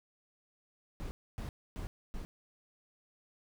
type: noise bursts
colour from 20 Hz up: brown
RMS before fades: -40 dBFS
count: 4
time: 1-2.25 s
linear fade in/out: 0 ms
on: 110 ms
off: 270 ms
effects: none